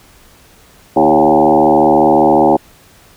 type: tone with frequency modulation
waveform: sine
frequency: 554.4 Hz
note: C#5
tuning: in tune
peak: -6 dBFS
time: 0.96-2.57 s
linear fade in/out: 10 ms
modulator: 74.6 Hz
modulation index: 4.1
effects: pink hiss -45 dBFS RMS until 3.16 s